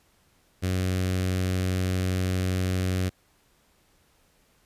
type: tone with notch filter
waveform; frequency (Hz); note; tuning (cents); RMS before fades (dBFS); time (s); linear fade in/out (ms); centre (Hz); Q
sawtooth; 92.5; F#2; 0; -26; 0.62-3.1; 20; 920; 1.2
effects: pink hiss -64 dBFS RMS until 4.65 s + resampled to 32000 Hz